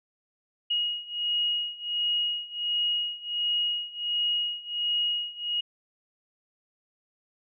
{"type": "beating tone pair", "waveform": "sine", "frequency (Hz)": [2884, 2885.4], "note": ["F#7", "F#7"], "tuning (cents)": [-45, -44], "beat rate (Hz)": 1.4, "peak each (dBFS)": [-30, -28], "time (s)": [0.7, 5.61], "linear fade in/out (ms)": 10, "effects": []}